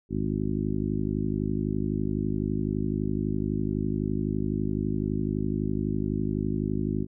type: harmonic tone with a mistuned harmonic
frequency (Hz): 51.91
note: G#1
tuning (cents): 0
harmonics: 1 / 2 / 3 / 4 / 5 / 6 / 7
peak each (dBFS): -36 / -33 / -32 / -31 / -32 / -34 / -35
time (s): 0.09-7.07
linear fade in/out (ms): 50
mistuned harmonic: 1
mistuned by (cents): +98
effects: none